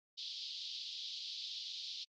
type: band-pass noise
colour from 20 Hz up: pink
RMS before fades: -45 dBFS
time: 0.17-2.05 s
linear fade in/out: 20 ms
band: 3300 to 4900 Hz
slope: 48 dB/octave
effects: AAC 64 kbps